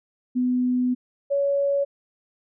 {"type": "tone pair in turn", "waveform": "sine", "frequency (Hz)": [250.1, 561.5], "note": ["B3", "C#5"], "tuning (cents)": [22, 22], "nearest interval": "octave + major second", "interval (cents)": 1400, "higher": "second", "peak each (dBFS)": -19, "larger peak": "neither", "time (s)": [[0.35, 0.95], [1.3, 1.85]], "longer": "first", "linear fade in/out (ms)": 20, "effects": []}